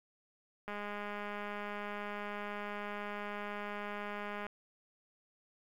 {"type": "click train", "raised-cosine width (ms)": 0.5, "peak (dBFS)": -27, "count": 781, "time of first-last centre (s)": [0.68, 4.466], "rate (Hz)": 206, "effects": ["10-bit"]}